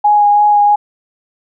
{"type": "tone with vibrato", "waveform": "sine", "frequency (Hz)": 828, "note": "G#5", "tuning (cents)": -5, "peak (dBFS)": -6, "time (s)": [0.04, 0.76], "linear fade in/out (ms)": 10, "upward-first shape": "sine", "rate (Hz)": 3, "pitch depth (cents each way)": 14, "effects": []}